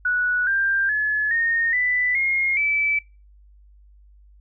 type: tone with pitch steps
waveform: sine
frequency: 1472 / 1586.8 / 1710.5 / 1843.9 / 1987.7 / 2143 / 2310 Hz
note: F#6 / G6 / A6 / A#6 / B6 / C7 / D7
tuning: -9 / +21 / -49 / -19 / +11 / +41 / -29 cents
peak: -18 dBFS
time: 0.05-2.99 s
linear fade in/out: 5 ms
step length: 420 ms
effects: noise-tail reverb RT60 0.3 s tail -23 dB re dry + added 50 Hz sine -48 dBFS peak until 4.4 s